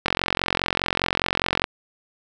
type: click train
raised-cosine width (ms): 0.3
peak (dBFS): -3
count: 72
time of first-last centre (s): 0.06-1.641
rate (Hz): 44.9
effects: none